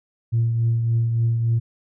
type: tone with tremolo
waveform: sine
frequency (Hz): 115.6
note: A#2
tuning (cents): -14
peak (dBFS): -14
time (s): 0.32-1.6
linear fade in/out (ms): 20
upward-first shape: triangle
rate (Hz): 3.5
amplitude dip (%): 45
effects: tanh soft clip ceiling -13 dBFS